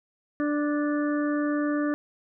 harmonic tone with a mistuned harmonic, 294.7 Hz, D4, 6 cents sharp, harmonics 1 / 2 / 4 / 5 / 6, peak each -24 / -32 / -36 / -39 / -38 dBFS, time 0.4-1.94 s, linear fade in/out 0 ms, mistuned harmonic 6, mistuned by -18 cents, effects none

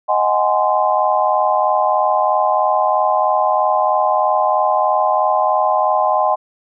sine chord, Ab dominant seventh, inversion second, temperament just, 623 / 747.5 / 830.6 / 1038.3 Hz, Eb5 / Gb5 / Ab5 / C6, +2 / +17 / 0 / -14 cents, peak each -18 dBFS, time 0.08-6.36 s, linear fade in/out 20 ms, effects none

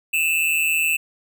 square tone with amplitude modulation, 2651 Hz, E7, 9 cents sharp, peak -15 dBFS, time 0.13-0.97 s, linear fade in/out 10 ms, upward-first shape sine, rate 159 Hz, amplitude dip 75%, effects none

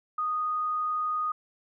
sine tone, 1239 Hz, D#6, 8 cents flat, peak -26 dBFS, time 0.18-1.32 s, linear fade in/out 5 ms, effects none

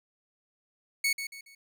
sawtooth tone with echo, 2217 Hz, C#7, in tune, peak -21 dBFS, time 1.04-1.13 s, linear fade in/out 5 ms, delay 140 ms, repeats 3, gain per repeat -9 dB, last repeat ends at 1.55 s, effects none

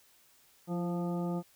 harmonic tone with a mistuned harmonic, 175 Hz, F3, 4 cents sharp, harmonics 1 / 2 / 3 / 4 / 5 / 7, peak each -32 / -38 / -42 / -44 / -46 / -49 dBFS, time 0.67-1.43 s, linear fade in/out 50 ms, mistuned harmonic 2, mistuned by -37 cents, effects white hiss -64 dBFS RMS until 1.55 s

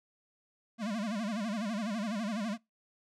square tone with vibrato, 215.1 Hz, A3, 39 cents flat, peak -33 dBFS, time 0.78-2.58 s, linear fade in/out 50 ms, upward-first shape sine, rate 12 Hz, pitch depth 160 cents each way, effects noise-tail reverb RT60 0.2 s tail -24 dB re dry + low-pass 7000 Hz 12 dB/octave

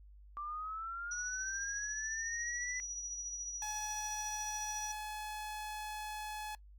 sine linear sweep, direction up, 1168 to 2009 Hz, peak -39 dBFS, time 0.37-2.8 s, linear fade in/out 0 ms
sine tone with tremolo, 5830 Hz, F#8, 26 cents flat, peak -37 dBFS, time 1.11-4.92 s, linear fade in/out 5 ms, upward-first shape triangle, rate 14 Hz, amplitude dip 45%
sawtooth tone, 850 Hz, G#5, 40 cents sharp, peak -37 dBFS, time 3.62-6.55 s, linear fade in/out 2 ms
effects noise-tail reverb RT60 0.1 s tail -22 dB re dry + added 50 Hz sine -54 dBFS peak until 6.78 s

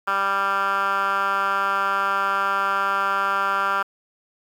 10% pulse tone with band-pass filter, 196.8 Hz, G3, 7 cents sharp, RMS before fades -22 dBFS, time 0.07-3.83 s, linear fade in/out 10 ms, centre 1400 Hz, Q 4.3, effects 8-bit

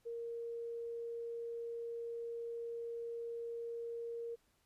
sine tone, 466.2 Hz, A#4, in tune, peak -40 dBFS, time 0.05-4.36 s, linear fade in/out 20 ms, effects pink hiss -75 dBFS RMS until 4.65 s + resampled to 32000 Hz

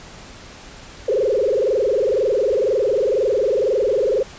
sine tone with frequency modulation, 469.9 Hz, A#4, 14 cents sharp, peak -15 dBFS, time 1.08-4.23 s, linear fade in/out 5 ms, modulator 22 Hz, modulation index 3.5, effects pink hiss -40 dBFS RMS until 4.38 s + resampled to 16000 Hz

